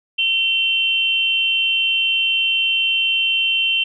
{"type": "tone pair together", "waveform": "sine", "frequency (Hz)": [2728, 3108], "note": ["F7", "G7"], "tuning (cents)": [-41, -16], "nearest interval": "major second", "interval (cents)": 225, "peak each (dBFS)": -18, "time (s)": [0.18, 3.84], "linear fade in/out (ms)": 10, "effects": []}